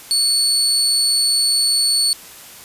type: tone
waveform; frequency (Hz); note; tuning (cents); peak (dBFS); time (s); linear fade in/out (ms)
30% pulse; 4435; C#8; 0; -11; 0.11-2.13; 0
effects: white hiss -39 dBFS RMS until 2.64 s + resampled to 32000 Hz